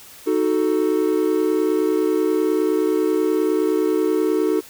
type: chord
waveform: triangle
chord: D# diminished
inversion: none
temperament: equal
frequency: 311.1 / 370 / 440 Hz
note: D#4 / F#4 / A4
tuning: 0 / 0 / 0 cents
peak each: -19 dBFS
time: 0.26-4.61 s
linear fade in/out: 20 ms
effects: white hiss -43 dBFS RMS until 4.69 s